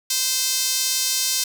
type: tone with high-pass filter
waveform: sawtooth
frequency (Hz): 519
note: C5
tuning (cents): -14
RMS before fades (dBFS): -22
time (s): 0.1-1.44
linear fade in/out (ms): 5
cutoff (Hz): 5100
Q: 1.4
effects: 7-bit